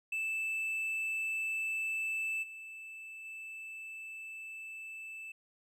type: tone with level steps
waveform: triangle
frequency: 2637 Hz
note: E7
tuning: in tune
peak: -31 / -43 / -41 dBFS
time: 0.12-5.32 s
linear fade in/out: 5 ms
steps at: 2.42 / 3.24 s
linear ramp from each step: 20 ms
effects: none